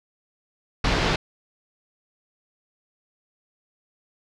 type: low-pass noise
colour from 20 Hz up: pink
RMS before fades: -22 dBFS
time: 0.84-1.16 s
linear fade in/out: 5 ms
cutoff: 4900 Hz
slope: 24 dB/octave
effects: none